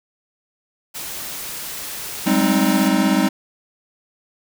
white noise, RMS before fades -30 dBFS, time 0.94-2.89 s, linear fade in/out 20 ms
square chord, Ab major seventh, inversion third, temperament equal with one note detuned, 191.52 / 207.7 / 261.6 / 311.1 Hz, G3 / Ab3 / C4 / Eb4, -40 / 0 / 0 / 0 cents, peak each -21 dBFS, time 2.26-3.29 s, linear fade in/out 10 ms
effects none

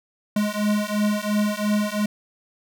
square beating tone pair, 207.7 / 210.6 Hz, G#3 / G#3, 0 / +24 cents, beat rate 2.9 Hz, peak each -24 dBFS, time 0.36-2.06 s, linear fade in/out 5 ms, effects none

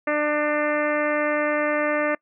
harmonic tone, 298.4 Hz, D4, 28 cents sharp, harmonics 1 / 2 / 3 / 4 / 5 / 6 / 7 / 8 / 9, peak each -27 / -23 / -35 / -29 / -32 / -29 / -31 / -38 / -42 dBFS, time 0.07-2.15 s, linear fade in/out 5 ms, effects noise-tail reverb RT60 0.1 s tail -25 dB re dry

